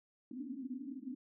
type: band-pass noise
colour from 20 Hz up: white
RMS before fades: -44 dBFS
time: 0.31-1.15 s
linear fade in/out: 5 ms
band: 240 to 280 Hz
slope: 96 dB/octave
effects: none